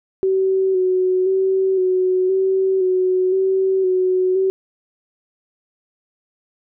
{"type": "tone with vibrato", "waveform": "sine", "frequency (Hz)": 375.6, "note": "F#4", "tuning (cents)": 26, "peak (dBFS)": -14, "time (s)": [0.23, 4.5], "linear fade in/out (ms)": 0, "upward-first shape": "square", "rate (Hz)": 0.97, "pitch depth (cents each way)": 26, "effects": []}